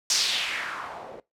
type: noise with low-pass filter sweep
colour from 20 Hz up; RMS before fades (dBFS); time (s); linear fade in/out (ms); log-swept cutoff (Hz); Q
blue; -29; 0.1-1.2; 2; 6000 to 490; 2.5
effects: noise-tail reverb RT60 0.2 s tail -21 dB re dry